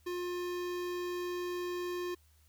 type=tone with notch filter; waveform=square; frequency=355.3 Hz; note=F4; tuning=30 cents sharp; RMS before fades=-37 dBFS; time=0.06-2.15 s; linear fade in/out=10 ms; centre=9100 Hz; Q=1.4; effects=added 76 Hz sine -63 dBFS peak until 2.48 s + white hiss -70 dBFS RMS until 2.48 s